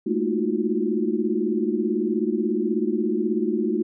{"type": "tone cluster", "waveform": "sine", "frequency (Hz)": [212.3, 228.9, 312.8, 349, 367.4], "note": ["G#3", "A#3", "D#4", "F4", "F#4"], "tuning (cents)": [38, -31, 9, -1, -12], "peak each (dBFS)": -27, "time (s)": [0.06, 3.83], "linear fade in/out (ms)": 10, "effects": []}